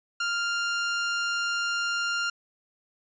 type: tone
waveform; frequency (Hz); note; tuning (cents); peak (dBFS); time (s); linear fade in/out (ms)
sawtooth; 1396.9; F6; 0; -22; 0.2-2.3; 5
effects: resampled to 16000 Hz